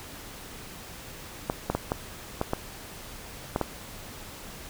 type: clicks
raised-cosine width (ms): 1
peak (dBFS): -11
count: 8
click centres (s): 1.499 / 1.7 / 1.75 / 1.919 / 2.414 / 2.534 / 3.561 / 3.613
effects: pink hiss -43 dBFS RMS until 4.69 s